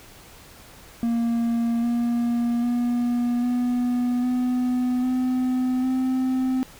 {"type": "tone with pitch steps", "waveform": "triangle", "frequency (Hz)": [233.1, 237.2, 241.3, 245.5, 249.8, 254.2, 258.6], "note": ["A#3", "A#3", "B3", "B3", "B3", "C4", "C4"], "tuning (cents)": [0, 30, -40, -10, 20, -50, -20], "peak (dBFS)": -18, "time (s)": [1.03, 6.63], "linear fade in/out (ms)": 0, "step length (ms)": 800, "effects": ["pink hiss -47 dBFS RMS until 6.79 s"]}